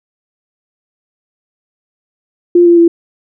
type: tone with pitch steps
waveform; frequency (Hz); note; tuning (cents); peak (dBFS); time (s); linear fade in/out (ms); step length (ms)
sine; 349.2 / 343.6 / 338.1; F4 / F4 / E4; 0 / -28 / +44; -3; 2.55-2.88; 5; 110
effects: none